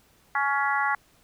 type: harmonic tone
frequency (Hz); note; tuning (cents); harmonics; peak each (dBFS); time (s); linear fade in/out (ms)
280; C#4; +18; 3 / 4 / 5 / 6 / 7; -27 / -28 / -29 / -30 / -30; 0.35-0.95; 2
effects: pink hiss -61 dBFS RMS until 1.23 s